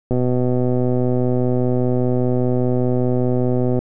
click train, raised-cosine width 2 ms, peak -7 dBFS, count 461, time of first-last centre 0.11-3.79 s, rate 125 Hz, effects none

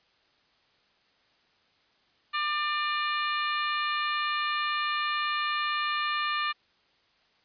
harmonic tone with a mistuned harmonic, 597 Hz, D5, 28 cents sharp, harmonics 2 / 3 / 4 / 5 / 6 / 7, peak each -29 / -33 / -35 / -37 / -39 / -40 dBFS, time 2.33-6.53 s, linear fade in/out 20 ms, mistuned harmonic 5, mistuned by -52 cents, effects white hiss -66 dBFS RMS until 7.44 s + resampled to 11025 Hz

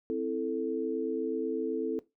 sine chord, A minor, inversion first, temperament equal, 261.6 / 329.6 / 440 Hz, C4 / E4 / A4, 0 / 0 / 0 cents, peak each -35 / -34 / -31 dBFS, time 0.1-1.99 s, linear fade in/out 0 ms, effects noise-tail reverb RT60 0.2 s tail -18 dB re dry

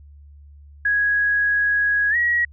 sine tone with pitch glide, 1661.2 to 1908.2 Hz, G#6 to A#6, 0 to +40 cents, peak -16 dBFS, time 0.85-2.45 s, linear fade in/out 5 ms, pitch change +240 cents, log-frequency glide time 2.1-2.16 s, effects added 72 Hz sine -42 dBFS peak until 2.52 s

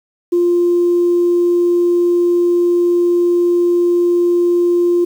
sine tone, 349.2 Hz, F4, in tune, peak -9 dBFS, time 0.32-5.05 s, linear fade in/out 10 ms, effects tanh soft clip ceiling -6 dBFS + 7-bit

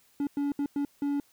triangle tone bursts at uneven times, 284.9 Hz, C#4, 48 cents sharp, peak -24 dBFS, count 5, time 0.2-0.27 / 0.37-0.52 / 0.59-0.66 / 0.76-0.85 / 1.02-1.2 s, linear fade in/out 2 ms, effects white hiss -64 dBFS RMS until 1.32 s

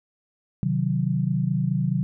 sine chord, C diminished, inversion none, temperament equal, 130.81 / 155.56 / 185 Hz, C3 / Eb3 / Gb3, 0 / 0 / 0 cents, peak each -25 dBFS, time 0.63-2.03 s, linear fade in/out 0 ms, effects none

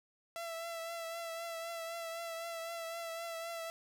sawtooth tone with vibrato, 667 Hz, E5, 20 cents sharp, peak -36 dBFS, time 0.36-3.7 s, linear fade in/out 0 ms, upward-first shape triangle, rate 3.9 Hz, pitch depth 33 cents each way, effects none

